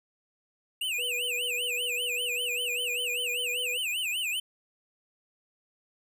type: tone with vibrato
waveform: square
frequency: 2723 Hz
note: F7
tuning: 44 cents flat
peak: -29 dBFS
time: 0.81-4.4 s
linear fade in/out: 5 ms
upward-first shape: sine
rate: 5.1 Hz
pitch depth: 210 cents each way
type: tone with pitch glide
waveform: sine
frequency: 488.7 to 493.8 Hz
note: B4 to B4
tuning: -18 to 0 cents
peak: -39 dBFS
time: 0.98-3.78 s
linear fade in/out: 10 ms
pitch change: +18 cents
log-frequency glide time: 3.45-3.62 s
effects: none